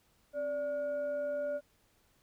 sine tone with frequency modulation, 583 Hz, D5, 13 cents flat, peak -32 dBFS, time 0.33-1.61 s, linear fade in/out 50 ms, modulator 849 Hz, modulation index 0.33, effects pink hiss -70 dBFS RMS until 2.22 s

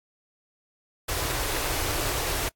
pink band-stop noise, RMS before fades -28 dBFS, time 1.08-2.49 s, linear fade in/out 10 ms, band 140 to 280 Hz, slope 48 dB/octave, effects noise-tail reverb RT60 0.1 s tail -24 dB re dry + AAC 64 kbps

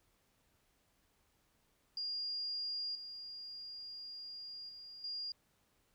sine tone with level steps, 4824 Hz, D8, 46 cents sharp, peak -37 / -45 / -49 / -39 dBFS, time 1.97-5.32 s, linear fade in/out 2 ms, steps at 2.95 / 4.69 / 5.04 s, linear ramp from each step 2 ms, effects pink hiss -75 dBFS RMS until 5.94 s

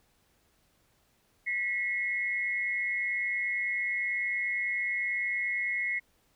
sine tone pair together, 1955 / 2164 Hz, B6 / C#7, -18 / -42 cents, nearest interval major second, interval 176 cents, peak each -32 / -30 dBFS, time 1.46-6 s, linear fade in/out 20 ms, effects pink hiss -69 dBFS RMS until 6.35 s

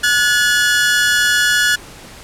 sawtooth tone pair together, 1453 / 1707.7 Hz, F#6 / G#6, -32 / +48 cents, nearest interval minor third, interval 280 cents, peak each -11 dBFS, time 0.03-1.76 s, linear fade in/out 10 ms, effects pink hiss -37 dBFS RMS until 2.23 s + low-pass 11000 Hz 12 dB/octave

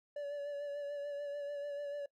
triangle tone with vibrato, 575 Hz, D5, 37 cents flat, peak -36 dBFS, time 0.16-2.06 s, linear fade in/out 5 ms, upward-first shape sine, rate 6.8 Hz, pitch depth 27 cents each way, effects noise-tail reverb RT60 0.1 s tail -21 dB re dry

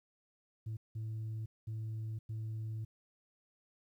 sine tone bursts at uneven times, 110.2 Hz, A2, 3 cents sharp, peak -35 dBFS, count 4, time 0.66-0.77 / 0.95-1.46 / 1.67-2.19 / 2.29-2.85 s, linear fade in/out 10 ms, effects tanh soft clip ceiling -36 dBFS + 12-bit

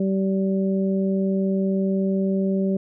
harmonic tone, 192.8 Hz, G3, 28 cents flat, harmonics 1 / 2 / 3, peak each -20 / -26 / -30 dBFS, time 0-2.77 s, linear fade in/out 5 ms, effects none

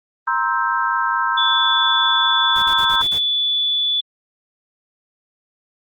sine chord, C dominant seventh, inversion third, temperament just, 941.9 / 1046.5 / 1308.1 / 1569.8 Hz, Bb5 / C6 / E6 / G6, +18 / 0 / -14 / +2 cents, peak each -22 dBFS, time 0.27-3.02 s, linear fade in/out 5 ms
sine tone, 3459 Hz, A7, 30 cents flat, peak -16 dBFS, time 1.37-4.01 s, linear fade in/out 10 ms
pink noise bursts, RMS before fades -34 dBFS, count 6, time 2.56-3.181 s, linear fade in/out 0 ms, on 61 ms, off 51 ms
effects Opus 32 kbps

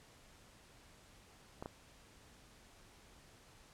clicks, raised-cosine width 1 ms, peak -29 dBFS, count 2, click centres 1.625 / 1.659 s, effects pink hiss -62 dBFS RMS until 3.73 s + low-pass 10000 Hz 12 dB/octave

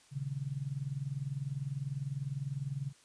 sine tone with tremolo, 138.59 Hz, C#3, in tune, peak -30 dBFS, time 0.11-2.93 s, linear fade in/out 50 ms, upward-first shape triangle, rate 20 Hz, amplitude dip 95%, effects white hiss -63 dBFS RMS until 3.04 s + resampled to 22050 Hz

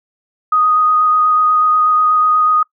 sine tone with vibrato, 1244.5 Hz, D#6, in tune, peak -9 dBFS, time 0.52-2.63 s, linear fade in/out 5 ms, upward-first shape square, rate 8.2 Hz, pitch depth 9 cents each way, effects noise-tail reverb RT60 0.1 s tail -25 dB re dry

